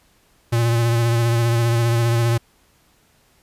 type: tone with vibrato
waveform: square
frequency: 117 Hz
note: A#2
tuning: 7 cents sharp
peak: -16 dBFS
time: 0.52-2.38 s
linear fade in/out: 10 ms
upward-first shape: sine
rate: 15 Hz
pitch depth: 28 cents each way
effects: pink hiss -58 dBFS RMS until 3.42 s + resampled to 32000 Hz